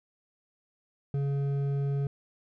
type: tone with hard clipping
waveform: sine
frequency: 140 Hz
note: C#3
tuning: 18 cents sharp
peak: -28 dBFS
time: 1.14-2.07 s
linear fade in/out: 2 ms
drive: 7 dB
effects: none